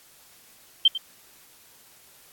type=tone with echo; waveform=sine; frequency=3136 Hz; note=G7; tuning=in tune; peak=-12 dBFS; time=0.85-0.88 s; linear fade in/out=5 ms; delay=98 ms; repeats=1; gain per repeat=-14 dB; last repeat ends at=0.978 s; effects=white hiss -54 dBFS RMS until 2.32 s + AAC 64 kbps